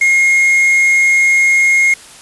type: tone with quantisation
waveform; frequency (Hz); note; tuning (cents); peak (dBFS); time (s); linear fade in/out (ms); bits
triangle; 2145; C7; +42; -6; 0.01-1.94; 5; 4
effects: white hiss -37 dBFS RMS until 2.21 s + resampled to 24000 Hz